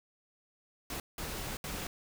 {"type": "noise bursts at uneven times", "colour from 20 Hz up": "pink", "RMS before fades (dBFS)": -39, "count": 3, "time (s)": [[0.9, 1], [1.18, 1.57], [1.64, 1.87]], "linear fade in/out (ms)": 2, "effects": []}